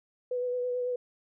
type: tone with vibrato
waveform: sine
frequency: 495.3 Hz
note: B4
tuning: 5 cents sharp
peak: -28 dBFS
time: 0.31-0.96 s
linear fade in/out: 5 ms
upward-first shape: sine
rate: 9.1 Hz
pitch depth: 19 cents each way
effects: none